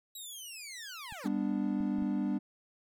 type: linear sweep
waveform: 15% pulse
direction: down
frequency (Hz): 3897 to 349.2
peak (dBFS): -36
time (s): 0.15-1.28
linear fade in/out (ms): 5
type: clicks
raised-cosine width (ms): 5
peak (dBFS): -37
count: 4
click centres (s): 1.124 / 1.806 / 1.985 / 2.023
type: chord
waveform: triangle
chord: G major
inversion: none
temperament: equal with one note detuned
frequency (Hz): 199.65 / 246.9 / 293.7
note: G3 / B3 / D4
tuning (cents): +32 / 0 / 0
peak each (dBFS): -31 / -33 / -32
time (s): 1.24-2.39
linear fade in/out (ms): 20
effects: none